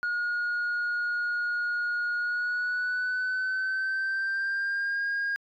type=tone with pitch glide; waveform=sine; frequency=1439 to 1624.6 Hz; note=F#6 to G#6; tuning=-49 to -39 cents; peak=-24 dBFS; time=0.03-5.36 s; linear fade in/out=0 ms; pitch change=+210 cents; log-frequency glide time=2.17-5.06 s; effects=tanh soft clip ceiling -25 dBFS